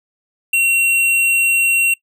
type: tone with hard clipping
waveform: sine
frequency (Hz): 2737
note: F7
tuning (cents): -36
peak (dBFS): -13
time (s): 0.53-1.94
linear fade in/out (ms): 5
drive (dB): 11
effects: noise-tail reverb RT60 0.1 s tail -22 dB re dry